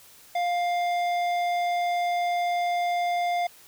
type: tone with tanh clipping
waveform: triangle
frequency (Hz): 702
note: F5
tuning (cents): +9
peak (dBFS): -25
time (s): 0.35-3.47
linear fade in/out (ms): 5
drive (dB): 17
effects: white hiss -52 dBFS RMS until 3.67 s